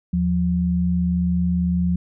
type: tone pair together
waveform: sine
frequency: 78.76 / 176.8 Hz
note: D#2 / F3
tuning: +22 / +22 cents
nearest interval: octave + major second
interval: 1400 cents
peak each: -24 / -18 dBFS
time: 0.13-1.96 s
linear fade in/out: 5 ms
effects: none